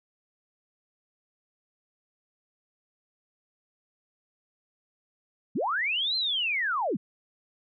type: linear two-way sweep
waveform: sine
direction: up then down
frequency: 140.8 to 4186 to 140.8 Hz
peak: -25 dBFS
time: 5.55-6.97 s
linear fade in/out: 10 ms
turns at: 6.16 s
effects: none